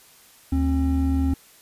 triangle tone pair together, 75.3 / 268.3 Hz, D2 / C4, +44 / +44 cents, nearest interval octave + minor seventh, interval 2200 cents, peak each -19 / -20 dBFS, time 0.52-1.34 s, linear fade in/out 5 ms, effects white hiss -52 dBFS RMS until 1.61 s + resampled to 32000 Hz

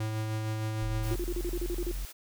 square tone with tremolo, 109.1 Hz, A2, 14 cents flat, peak -30 dBFS, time 0-1.15 s, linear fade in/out 5 ms, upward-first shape sine, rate 6.5 Hz, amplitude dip 25%
triangle tone, 43 Hz, F1, 26 cents flat, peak -30 dBFS, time 0.82-2.05 s, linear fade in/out 0 ms
white high-pass noise, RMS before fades -46 dBFS, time 1.02-2.13 s, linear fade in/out 20 ms, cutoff 290 Hz, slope 48 dB/octave
sine tone bursts, 350 Hz, F4, 4 cents sharp, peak -31 dBFS, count 10, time 1.11-1.913 s, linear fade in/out 0 ms, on 47 ms, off 37 ms
effects none

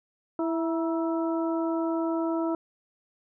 harmonic tone with a mistuned harmonic, 329.6 Hz, E4, in tune, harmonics 1 / 2 / 3 / 4, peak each -26 / -32 / -36 / -38 dBFS, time 0.39-2.55 s, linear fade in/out 2 ms, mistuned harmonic 3, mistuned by -54 cents, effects none

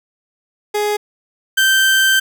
30% pulse tone pair in turn, 417 / 1557.6 Hz, G#4 / G6, +7 / -12 cents, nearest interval octave + major seventh, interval 2281 cents, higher second, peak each -13 / -8 dBFS, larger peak second, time 0.74-0.97 / 1.57-2.2 s, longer second, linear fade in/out 10 ms, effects none

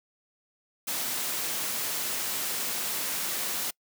white noise, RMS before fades -31 dBFS, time 0.87-3.71 s, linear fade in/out 10 ms, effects noise-tail reverb RT60 0.1 s tail -26 dB re dry + high-pass 150 Hz 12 dB/octave

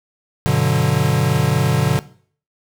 square chord, G major seventh, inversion none, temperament equal with one note detuned, 98 / 123.47 / 146.83 / 184.04 Hz, G2 / B2 / D3 / F#3, 0 / 0 / 0 / -9 cents, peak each -24 / -20 / -18 / -23 dBFS, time 0.46-1.99 s, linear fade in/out 0 ms, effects noise-tail reverb RT60 0.5 s tail -18 dB re dry

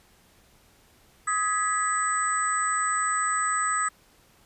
sine tone cluster, 1263 / 1674 / 1966 / 8010 Hz, D#6 / G#6 / B6 / B8, +26 / +13 / -8 / +23 cents, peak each -25 / -32 / -33 / -29 dBFS, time 1.27-3.89 s, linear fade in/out 10 ms, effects pink hiss -59 dBFS RMS until 4.45 s + resampled to 32000 Hz

